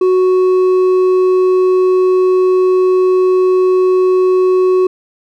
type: tone with hard clipping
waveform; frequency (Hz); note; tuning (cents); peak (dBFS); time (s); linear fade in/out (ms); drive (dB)
sine; 370; F#4; 0; -9; 0.01-4.87; 5; 4
effects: none